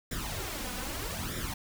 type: noise with flanger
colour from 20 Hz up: pink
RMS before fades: -36 dBFS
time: 0.11-1.54 s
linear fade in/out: 5 ms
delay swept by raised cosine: 0.55 to 4.05 ms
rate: 0.8 Hz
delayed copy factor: +0.7
effects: none